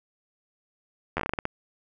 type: slowing click train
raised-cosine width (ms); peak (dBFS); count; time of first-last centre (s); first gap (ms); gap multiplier
0.5; -12; 10; 1.17-1.454; 11; 1.25
effects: none